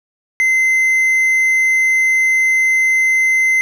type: tone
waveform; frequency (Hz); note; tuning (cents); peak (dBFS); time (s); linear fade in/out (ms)
triangle; 2064; C7; -24; -9; 0.4-3.61; 0
effects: none